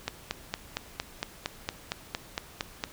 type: click train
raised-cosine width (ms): 0.2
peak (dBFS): -12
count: 13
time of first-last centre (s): 0.08-2.839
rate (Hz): 4.35
effects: pink hiss -50 dBFS RMS until 2.92 s